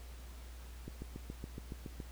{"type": "click train", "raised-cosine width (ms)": 3, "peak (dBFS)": -30, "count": 9, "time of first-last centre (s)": [0.88, 2.002], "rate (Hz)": 7.13, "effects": ["added 60 Hz sine -47 dBFS peak until 2.11 s", "pink hiss -58 dBFS RMS until 2.11 s"]}